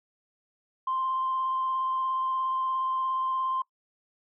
sine tone with vibrato, 1046.5 Hz, C6, in tune, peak -25 dBFS, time 0.87-3.62 s, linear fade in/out 5 ms, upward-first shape square, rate 17 Hz, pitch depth 9 cents each way, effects noise-tail reverb RT60 0.1 s tail -22 dB re dry + tanh soft clip ceiling -21 dBFS

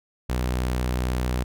sawtooth tone, 62.2 Hz, B1, 13 cents sharp, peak -19 dBFS, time 0.29-1.44 s, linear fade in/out 10 ms, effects none

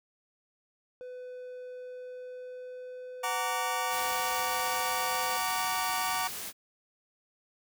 triangle tone with pitch glide, 501 to 507.4 Hz, B4 to B4, +25 to +47 cents, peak -38 dBFS, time 1.01-5.37 s, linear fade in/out 0 ms, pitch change +22 cents, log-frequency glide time 1.68-5.13 s
sawtooth chord, Gb augmented, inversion none, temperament just, 740 / 925 / 1156.2 Hz, Gb5 / Bb5 / D6, 0 / -14 / -27 cents, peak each -30 dBFS, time 3.23-6.28 s, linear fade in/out 10 ms
white noise, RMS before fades -39 dBFS, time 3.89-6.53 s, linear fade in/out 50 ms
effects none

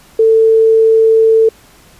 sine tone, 446 Hz, A4, 23 cents sharp, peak -5 dBFS, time 0.19-1.49 s, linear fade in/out 5 ms, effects pink hiss -44 dBFS RMS until 1.99 s + resampled to 32000 Hz

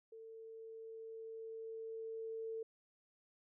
sine tone with level ramp, 448.1 Hz, A4, 32 cents sharp, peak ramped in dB -51 to -40 dBFS, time 0.12-2.63 s, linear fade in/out 5 ms, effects none

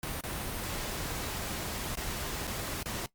pink noise with dropouts, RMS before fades -36 dBFS, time 0.03-3.06 s, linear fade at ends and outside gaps 1 ms, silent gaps 0.209-0.237 / 1.954-1.972 / 2.471-2.476 / 2.829-2.858 s, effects noise-tail reverb RT60 0.1 s tail -19 dB re dry + Opus 48 kbps

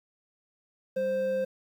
triangle tone pair together, 195.45 / 523.3 Hz, G3 / C5, -5 / 0 cents, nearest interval octave + perfect fourth, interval 1705 cents, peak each -36 / -24 dBFS, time 0.96-1.45 s, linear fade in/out 10 ms, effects 10-bit

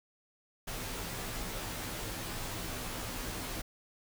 pink noise with comb filter, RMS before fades -39 dBFS, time 0.67-3.62 s, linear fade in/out 10 ms, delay 14 ms, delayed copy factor -0.75, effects none

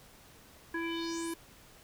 square tone with low-pass filter sweep, 332.7 Hz, E4, 16 cents sharp, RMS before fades -36 dBFS, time 0.74-1.34 s, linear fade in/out 5 ms, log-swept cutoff 1600 to 12000 Hz, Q 4.7, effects pink hiss -57 dBFS RMS until 1.83 s

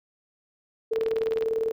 sine tone with tremolo, 446.6 Hz, A4, 26 cents sharp, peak -21 dBFS, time 0.91-1.72 s, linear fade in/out 10 ms, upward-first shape square, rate 20 Hz, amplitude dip 55%
click train, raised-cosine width 0.3 ms, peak -20 dBFS, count 10, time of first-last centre 0.96-1.424 s, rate 19.4 Hz
effects none

